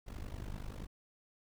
brown noise with amplitude modulation, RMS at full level -39 dBFS, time 0.06-0.87 s, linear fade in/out 20 ms, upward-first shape sine, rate 50.2 Hz, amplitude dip 90%, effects none

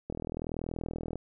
click train, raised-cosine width 2 ms, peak -22 dBFS, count 44, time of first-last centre 0.1-1.157 s, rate 40.7 Hz, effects none

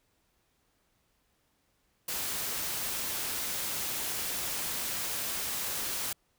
white noise, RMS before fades -34 dBFS, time 2.08-6.13 s, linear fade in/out 5 ms, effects pink hiss -73 dBFS RMS until 6.38 s

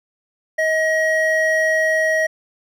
triangle tone pair together, 633 / 1898.5 Hz, D#5 / A#6, +30 / +31 cents, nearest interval octave + perfect fifth, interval 1901 cents, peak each -16 dBFS, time 0.58-2.27 s, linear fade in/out 10 ms, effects none

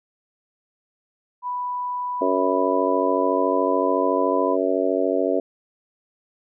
sine tone with pitch glide, 987.8 to 995.8 Hz, B5 to B5, 0 to +14 cents, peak -24 dBFS, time 1.42-4.57 s, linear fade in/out 50 ms, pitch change +14 cents, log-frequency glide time 2.6-4.07 s
harmonic tone, 93.8 Hz, F#2, 24 cents sharp, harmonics 3 / 4 / 5 / 6 / 7, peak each -25 / -25 / -25 / -25 / -25 dBFS, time 2.21-5.4 s, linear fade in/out 5 ms
effects none

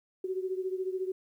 sine beating tone pair, 371.6 / 385.6 Hz, F#4 / G4, +7 / -28 cents, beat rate 14 Hz, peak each -32 / -36 dBFS, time 0.24-1.12 s, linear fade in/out 5 ms, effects 11-bit

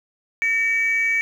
sine tone pair together, 1831.5 / 2283 Hz, A#6 / D7, -31 / -50 cents, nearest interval major third, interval 381 cents, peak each -23 / -17 dBFS, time 0.42-1.21 s, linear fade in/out 0 ms, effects tanh soft clip ceiling -13 dBFS + 8-bit

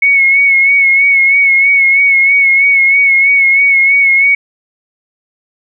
sine tone with vibrato, 2200 Hz, C#7, 14 cents flat, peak -5 dBFS, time 0.02-4.35 s, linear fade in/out 5 ms, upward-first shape sine, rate 3.1 Hz, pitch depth 38 cents each way, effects none

